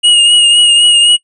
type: tone with vibrato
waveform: square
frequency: 2868 Hz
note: F7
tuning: 45 cents sharp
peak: -5 dBFS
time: 0.03-1.17 s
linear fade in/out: 20 ms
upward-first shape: triangle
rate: 3.9 Hz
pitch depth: 34 cents each way
effects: noise-tail reverb RT60 0.1 s tail -20 dB re dry + resampled to 24000 Hz